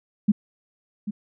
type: tone with echo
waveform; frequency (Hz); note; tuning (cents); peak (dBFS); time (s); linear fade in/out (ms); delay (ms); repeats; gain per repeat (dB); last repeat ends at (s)
sine; 207.7; G#3; 0; -13; 0.28-0.32; 10; 790; 1; -12; 1.11
effects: none